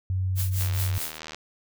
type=tone with pitch glide; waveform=sine; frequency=93.4 to 94.1 Hz; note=F#2 to F#2; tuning=+17 to +30 cents; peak=-23 dBFS; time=0.1-0.98 s; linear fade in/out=0 ms; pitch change=+13 cents; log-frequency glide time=0.27-0.79 s
type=noise with tremolo; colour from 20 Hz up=blue; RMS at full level=-30 dBFS; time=0.35-1.19 s; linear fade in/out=50 ms; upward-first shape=triangle; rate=4.8 Hz; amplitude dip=95%
type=click train; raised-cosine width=0.2 ms; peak=-19 dBFS; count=59; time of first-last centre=0.61-1.346 s; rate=78.8 Hz
effects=none